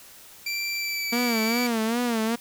25% pulse tone with pitch glide, 2349 to 2306 Hz, D7 to D7, 0 to -32 cents, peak -23 dBFS, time 0.46-1.67 s, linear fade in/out 5 ms, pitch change -32 cents, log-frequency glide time 0.71-1.08 s
sawtooth tone with vibrato, 232 Hz, A#3, 8 cents flat, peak -19 dBFS, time 1.12-2.36 s, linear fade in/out 10 ms, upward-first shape sine, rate 2.5 Hz, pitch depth 98 cents each way
effects white hiss -48 dBFS RMS until 2.4 s

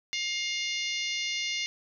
harmonic tone, 708 Hz, F5, 23 cents sharp, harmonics 3 / 4 / 5 / 6 / 7 / 8 / 9, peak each -33 / -35 / -37 / -39 / -40 / -41 / -42 dBFS, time 0.13-1.66 s, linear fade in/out 0 ms, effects none

